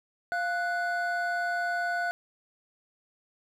triangle tone pair together, 698.5 / 1480 Hz, F5 / F#6, 0 / 0 cents, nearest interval octave + minor second, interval 1300 cents, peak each -28 dBFS, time 0.32-2.11 s, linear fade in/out 0 ms, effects none

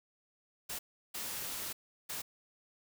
white noise bursts at uneven times, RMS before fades -40 dBFS, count 3, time 0.69-0.79 / 1.14-1.73 / 2.09-2.22 s, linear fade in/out 10 ms, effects none

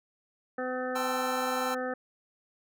harmonic tone, 254.3 Hz, C4, 49 cents flat, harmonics 1 / 2 / 3 / 5 / 6 / 7, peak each -37 / -33 / -39 / -40 / -42 / -41 dBFS, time 0.58-1.94 s, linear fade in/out 5 ms
square chord, A minor seventh, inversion third, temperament equal with one note detuned, 784 / 880 / 1046.5 / 1331.5 Hz, G5 / A5 / C6 / E6, 0 / 0 / 0 / +17 cents, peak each -38 / -40 / -40 / -35 dBFS, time 0.95-1.75 s, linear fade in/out 10 ms
effects none

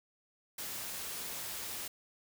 white noise, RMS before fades -41 dBFS, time 0.58-1.88 s, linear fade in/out 5 ms, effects none

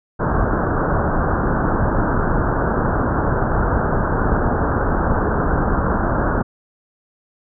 pink low-pass noise, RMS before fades -18 dBFS, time 0.19-6.43 s, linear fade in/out 20 ms, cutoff 1600 Hz, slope 96 dB/octave, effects none

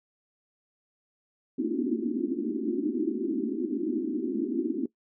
white band-pass noise, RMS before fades -29 dBFS, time 1.58-4.86 s, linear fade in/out 5 ms, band 220 to 370 Hz, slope 96 dB/octave, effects noise-tail reverb RT60 0.1 s tail -19 dB re dry

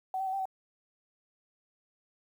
sine tone with pitch steps, 755 / 771 / 755 / 782 / 760 Hz, F#5 / G5 / F#5 / G5 / F#5, +35 / -29 / +35 / -4 / +46 cents, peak -30 dBFS, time 0.14-0.455 s, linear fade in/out 2 ms, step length 63 ms, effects 10-bit

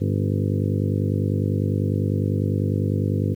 harmonic tone with a mistuned harmonic, 50 Hz, G1, 35 cents sharp, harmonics 2 / 3 / 4 / 5 / 6 / 7 / 8 / 9 / 10, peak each -22 / -26 / -28 / -30 / -32 / -33 / -34 / -35 / -36 dBFS, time 0-3.35 s, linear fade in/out 20 ms, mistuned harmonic 6, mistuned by -36 cents, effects 9-bit

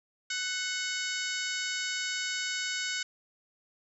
harmonic tone with a mistuned harmonic, 746 Hz, F#5, 14 cents sharp, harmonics 2 / 3 / 4 / 5 / 6 / 7 / 8 / 9 / 10, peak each -36 / -38 / -39 / -40 / -41 / -41 / -42 / -43 / -43 dBFS, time 0.3-3.03 s, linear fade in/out 5 ms, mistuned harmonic 3, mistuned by -39 cents, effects none

